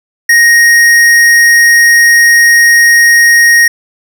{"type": "tone with hard clipping", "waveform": "sine", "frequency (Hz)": 1870, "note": "A#6", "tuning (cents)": 5, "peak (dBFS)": -4, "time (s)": [0.29, 3.68], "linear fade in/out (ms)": 5, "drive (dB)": 14, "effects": []}